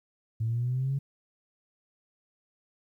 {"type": "linear sweep", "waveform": "sine", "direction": "up", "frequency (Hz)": [109.7, 140], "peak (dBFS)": -25, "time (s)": [0.4, 0.99], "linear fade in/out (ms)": 10, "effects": ["tanh soft clip ceiling -21 dBFS", "11-bit"]}